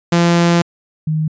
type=tone pair in turn; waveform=sawtooth / sine; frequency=171.3 / 156.04 Hz; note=F3 / D#3; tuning=-33 / +5 cents; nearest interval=major second; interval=162 cents; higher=first; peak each=-6 / -14 dBFS; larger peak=first; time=0.12-0.62 / 1.07-1.28 s; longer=first; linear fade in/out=5 ms; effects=resampled to 16000 Hz